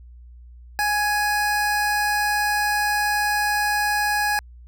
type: tone pair together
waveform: square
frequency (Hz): 830.6 / 1669.4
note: G#5 / G#6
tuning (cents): 0 / +9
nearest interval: octave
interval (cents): 1209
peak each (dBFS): -23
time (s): 0.79-4.39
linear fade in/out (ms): 0
effects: added 60 Hz sine -41 dBFS peak until 4.67 s